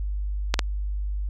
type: clicks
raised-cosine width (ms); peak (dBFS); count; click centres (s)
0.2; -3; 2; 0.541 / 0.592
effects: added 50 Hz sine -25 dBFS peak until 1.29 s